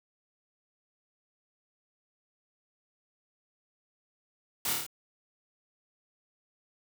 white noise with echo, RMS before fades -32 dBFS, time 4.65-4.73 s, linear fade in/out 2 ms, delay 27 ms, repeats 5, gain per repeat -2 dB, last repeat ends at 4.865 s, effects none

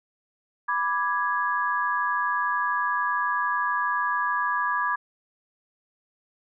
sine chord, G# diminished, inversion first, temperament equal, 987.8 / 1174.7 / 1661.2 Hz, B5 / D6 / G#6, 0 / 0 / 0 cents, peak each -27 dBFS, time 0.68-4.96 s, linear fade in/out 10 ms, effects none

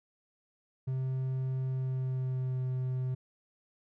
triangle tone with pitch glide, 130.81 to 128.56 Hz, C3 to C3, 0 to -30 cents, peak -28 dBFS, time 0.87-3.15 s, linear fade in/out 10 ms, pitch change -30 cents, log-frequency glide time 1.67-2.61 s, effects none

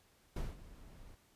brown noise with ADSR envelope, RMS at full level -37 dBFS, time 0.36-1.15 s, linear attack 4 ms, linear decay 190 ms, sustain -17 dB, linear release 6 ms, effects pink hiss -69 dBFS RMS until 1.35 s + resampled to 32000 Hz

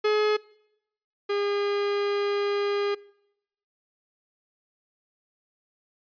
45% pulse tone pair in turn, 424 / 406.1 Hz, G#4 / G#4, +36 / -39 cents, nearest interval minor second, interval 75 cents, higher first, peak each -20 / -24 dBFS, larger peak first, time 0.04-0.37 / 1.29-2.95 s, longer second, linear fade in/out 10 ms, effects noise-tail reverb RT60 0.8 s tail -23 dB re dry + resampled to 11025 Hz

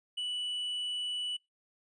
triangle tone, 2960 Hz, F#7, in tune, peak -31 dBFS, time 0.17-1.37 s, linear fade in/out 10 ms, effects noise-tail reverb RT60 0.2 s tail -24 dB re dry + resampled to 24000 Hz

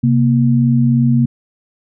sine tone pair together, 132 / 235.2 Hz, C3 / A#3, +16 / +16 cents, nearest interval minor seventh, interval 1000 cents, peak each -12 dBFS, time 0.03-1.26 s, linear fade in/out 10 ms, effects none

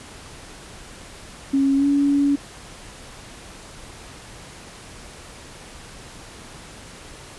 sine tone with pitch glide, 273.9 to 283.1 Hz, C#4 to C#4, -21 to +37 cents, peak -15 dBFS, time 1.53-2.36 s, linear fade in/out 10 ms, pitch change +58 cents, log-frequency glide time 1.76-1.86 s, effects pink hiss -41 dBFS RMS until 7.38 s + resampled to 24000 Hz

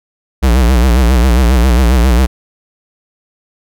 square tone with vibrato, 61.74 Hz, B1, in tune, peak -7 dBFS, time 0.42-2.27 s, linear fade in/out 20 ms, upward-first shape sine, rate 7.4 Hz, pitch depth 140 cents each way, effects none

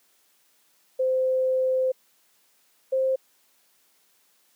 sine tone pair in turn, 518 / 526.1 Hz, C5 / C5, -17 / +9 cents, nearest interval unison, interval 26 cents, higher second, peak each -20 dBFS, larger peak neither, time 0.99-1.92 / 2.92-3.16 s, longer first, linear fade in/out 10 ms, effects white hiss -64 dBFS RMS until 4.55 s + high-pass 200 Hz 12 dB/octave

